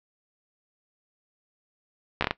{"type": "slowing click train", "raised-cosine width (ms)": 0.3, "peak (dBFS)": -7, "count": 5, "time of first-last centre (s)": [2.21, 2.309], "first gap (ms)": 14, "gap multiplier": 1.4, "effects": ["noise-tail reverb RT60 0.1 s tail -18 dB re dry", "low-pass 4000 Hz 12 dB/octave"]}